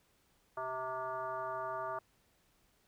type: tone with frequency modulation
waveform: sine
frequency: 911 Hz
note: A#5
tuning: 40 cents flat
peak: -36 dBFS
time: 0.57-1.99 s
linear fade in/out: 5 ms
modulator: 262 Hz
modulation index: 1.6
effects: pink hiss -72 dBFS RMS until 2.87 s